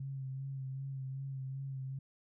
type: tone with vibrato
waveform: sine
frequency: 134.4 Hz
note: C3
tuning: 47 cents sharp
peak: -38 dBFS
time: 0-1.99 s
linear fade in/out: 5 ms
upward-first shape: sine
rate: 2.6 Hz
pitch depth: 31 cents each way
effects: none